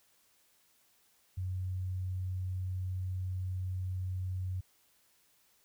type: tone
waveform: sine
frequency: 92.5 Hz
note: F#2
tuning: in tune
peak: -33 dBFS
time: 1.37-4.61 s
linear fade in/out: 10 ms
effects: white hiss -69 dBFS RMS until 5.64 s